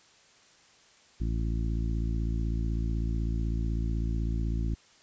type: harmonic tone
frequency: 56 Hz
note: A1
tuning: 31 cents sharp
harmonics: 1 / 2 / 3 / 4 / 5 / 6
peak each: -28 / -34 / -38 / -40 / -42 / -44 dBFS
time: 1.2-4.75 s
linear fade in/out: 10 ms
effects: white hiss -59 dBFS RMS until 5.02 s + resampled to 16000 Hz